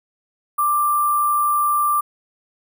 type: tone with sample-and-hold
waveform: sine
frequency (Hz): 1181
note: D6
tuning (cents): +9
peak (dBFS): -15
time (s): 0.58-2.01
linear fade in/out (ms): 10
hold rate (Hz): 11025
effects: none